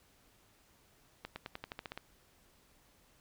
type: accelerating click train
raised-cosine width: 0.3 ms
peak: -25 dBFS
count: 10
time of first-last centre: 1.25-1.976 s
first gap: 110 ms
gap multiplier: 0.92
effects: pink hiss -67 dBFS RMS until 3.2 s